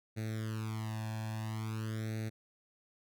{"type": "tone with flanger", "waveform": "sawtooth", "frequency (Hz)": 110, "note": "A2", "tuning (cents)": 0, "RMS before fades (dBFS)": -38, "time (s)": [0.16, 2.3], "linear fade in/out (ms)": 20, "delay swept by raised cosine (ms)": [0.48, 1.19], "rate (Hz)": 0.49, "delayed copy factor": 0.95, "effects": []}